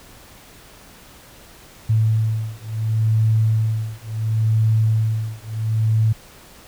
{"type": "beating tone pair", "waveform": "sine", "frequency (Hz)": [110, 110.71], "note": ["A2", "A2"], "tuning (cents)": [0, 11], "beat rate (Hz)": 0.71, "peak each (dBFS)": -19, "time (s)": [1.89, 6.13], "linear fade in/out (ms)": 10, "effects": ["pink hiss -45 dBFS RMS until 6.67 s"]}